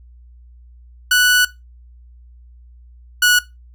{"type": "tone pair in turn", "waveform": "sawtooth", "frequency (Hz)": [1480, 1467.2], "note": ["F#6", "F#6"], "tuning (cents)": [0, -15], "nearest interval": "unison", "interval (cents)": 15, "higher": "first", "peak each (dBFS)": -7, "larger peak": "neither", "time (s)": [[1.11, 1.45], [3.22, 3.39]], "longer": "first", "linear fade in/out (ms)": 5, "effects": ["noise-tail reverb RT60 0.2 s tail -17 dB re dry", "added 60 Hz sine -41 dBFS peak until 3.74 s"]}